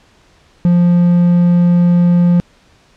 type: tone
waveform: triangle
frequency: 174.8 Hz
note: F3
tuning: 2 cents sharp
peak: -5 dBFS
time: 0.65-2.4 s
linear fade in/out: 0 ms
effects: pink hiss -50 dBFS RMS until 2.96 s + low-pass 6000 Hz 12 dB/octave